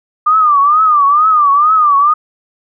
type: tone with vibrato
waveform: sine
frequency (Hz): 1200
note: D6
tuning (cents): +37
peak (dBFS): -6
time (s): 0.26-2.14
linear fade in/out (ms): 10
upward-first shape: triangle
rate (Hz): 2.2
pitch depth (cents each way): 150
effects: none